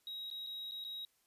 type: tone with dropouts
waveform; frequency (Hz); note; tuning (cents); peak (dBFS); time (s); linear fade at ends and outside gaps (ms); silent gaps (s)
triangle; 3815; A#7; +39; -40; 0.07-1.05; 1; 0.302-0.312 / 0.465-0.47 / 0.712-0.719 / 0.841-0.848
effects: white hiss -75 dBFS RMS until 1.26 s + resampled to 32000 Hz